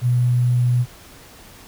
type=tone with sample-and-hold; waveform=sine; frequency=122.9 Hz; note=B2; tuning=8 cents flat; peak=-14 dBFS; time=0.01-0.86 s; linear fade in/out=50 ms; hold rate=11025 Hz; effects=pink hiss -44 dBFS RMS until 1.67 s

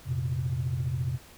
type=chord; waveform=sine; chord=F suspended fourth; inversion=none; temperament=just; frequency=87.31 / 116.41 / 130.96 Hz; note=F2 / Bb2 / C3; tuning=0 / -2 / +2 cents; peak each=-33 / -32 / -28 dBFS; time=0.05-1.19 s; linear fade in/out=50 ms; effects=tanh soft clip ceiling -20 dBFS + pink hiss -52 dBFS RMS until 1.37 s

